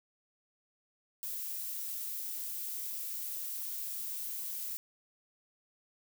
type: noise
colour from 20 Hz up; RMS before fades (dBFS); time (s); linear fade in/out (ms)
violet; -39; 1.23-4.77; 0
effects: none